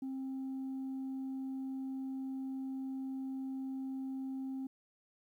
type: tone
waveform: sine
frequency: 265.4 Hz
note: C4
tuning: 25 cents sharp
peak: -35 dBFS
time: 0.02-4.67 s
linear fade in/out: 5 ms
effects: tanh soft clip ceiling -36 dBFS + 12-bit